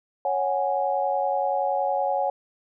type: chord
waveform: sine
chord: C# suspended fourth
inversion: none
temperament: equal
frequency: 554.4 / 740 / 830.6 Hz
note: C#5 / F#5 / G#5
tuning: 0 / 0 / 0 cents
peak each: -26 dBFS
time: 0.25-2.3 s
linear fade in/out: 2 ms
effects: none